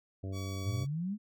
harmonic tone, 96 Hz, G2, 36 cents flat, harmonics 1 / 2 / 3 / 4 / 5 / 6 / 7, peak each -36 / -47 / -45 / -49 / -52 / -53 / -54 dBFS, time 0.23-0.85 s, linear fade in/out 10 ms
10% pulse tone, 1133 Hz, C#6, 37 cents sharp, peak -37 dBFS, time 0.32-0.87 s, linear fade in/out 50 ms
sine exponential sweep, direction up, 98.5 to 219 Hz, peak -32 dBFS, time 0.63-1.18 s, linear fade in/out 50 ms
effects none

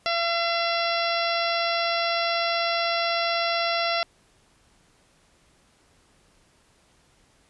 harmonic tone, 679 Hz, F5, 49 cents flat, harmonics 1 / 2 / 3 / 4 / 5 / 6 / 7 / 8, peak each -26 / -29 / -31 / -32 / -33 / -34 / -34 / -35 dBFS, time 0.06-4.03 s, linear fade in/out 0 ms, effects pink hiss -61 dBFS RMS until 7.49 s + resampled to 24000 Hz

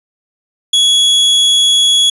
40% pulse tone, 3358 Hz, G#7, 18 cents sharp, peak -6 dBFS, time 0.73-2.1 s, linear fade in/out 5 ms, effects resampled to 24000 Hz

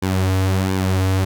sawtooth tone with flanger, 94.5 Hz, F#2, 37 cents sharp, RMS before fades -18 dBFS, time 0.02-1.25 s, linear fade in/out 10 ms, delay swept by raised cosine 1.5 to 5.6 ms, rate 1.4 Hz, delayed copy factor -0.6, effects none

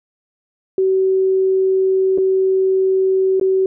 sine tone with dropouts, 380 Hz, F#4, 46 cents sharp, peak -12 dBFS, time 0.78-3.66 s, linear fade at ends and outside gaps 2 ms, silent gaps 2.177-2.183 / 3.398-3.412 s, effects none

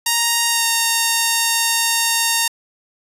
5% pulse tone with pitch glide, 932.3 to 921.6 Hz, A#5 to A#5, 0 to -20 cents, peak -3 dBFS, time 0.06-2.48 s, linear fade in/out 5 ms, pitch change -20 cents, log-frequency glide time 0.49-0.65 s, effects resampled to 32000 Hz

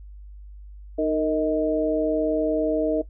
sine tone cluster, 308.6 / 459.5 / 629 Hz, D#4 / A#4 / D#5, -14 / -25 / +19 cents, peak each -24 dBFS, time 0.98-3.02 s, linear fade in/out 10 ms, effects noise-tail reverb RT60 0.1 s tail -17 dB re dry + added 50 Hz sine -39 dBFS peak until 3.09 s

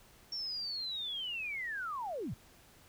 sine linear sweep, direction down, 5520 to 77.78 Hz, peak -36 dBFS, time 0.32-2.34 s, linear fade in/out 5 ms, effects pink hiss -61 dBFS RMS until 2.88 s

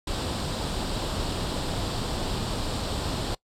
pink noise with comb filter, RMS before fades -29 dBFS, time 0.07-3.35 s, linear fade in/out 5 ms, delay 0.24 ms, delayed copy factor +0.55, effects noise-tail reverb RT60 0.1 s tail -22 dB re dry + low-pass 7000 Hz 12 dB/octave

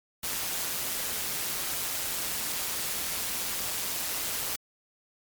white noise with amplitude modulation, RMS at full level -30 dBFS, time 0.23-4.56 s, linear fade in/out 5 ms, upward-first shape sine, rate 178 Hz, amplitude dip 40%, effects MP3 96 kbps

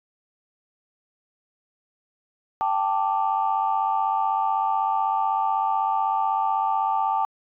sine chord, G suspended second, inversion none, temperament equal, 784 / 880 / 1174.7 Hz, G5 / A5 / D6, 0 / 0 / 0 cents, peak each -24 / -23 / -27 dBFS, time 2.61-7.25 s, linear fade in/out 0 ms, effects tanh soft clip ceiling -11 dBFS

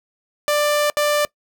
sawtooth tone bursts at uneven times, 591 Hz, D5, 11 cents sharp, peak -12 dBFS, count 2, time 0.48-0.9 / 0.97-1.25 s, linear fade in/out 0 ms, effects noise-tail reverb RT60 0.1 s tail -22 dB re dry

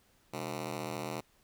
10% pulse ring-modulated tone, 164.81 Hz, E3, in tune, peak -25 dBFS, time 0.33-1.21 s, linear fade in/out 10 ms, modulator 37.3 Hz, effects pink hiss -68 dBFS RMS until 1.43 s

